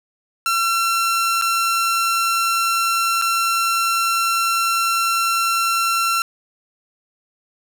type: tone with dropouts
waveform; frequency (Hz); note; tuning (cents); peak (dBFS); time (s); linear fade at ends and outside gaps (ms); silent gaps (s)
sawtooth; 1355; E6; +47; -13; 0.46-6.22; 1; 1.414-1.421 / 3.215-3.221
effects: none